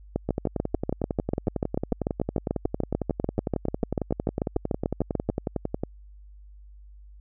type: two click trains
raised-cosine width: 2 ms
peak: -13 / -11 dBFS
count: 62 / 36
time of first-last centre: 0.29-5.835 / 0.16-5.3 s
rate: 11 / 6.81 Hz
effects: added 50 Hz sine -45 dBFS peak until 7.2 s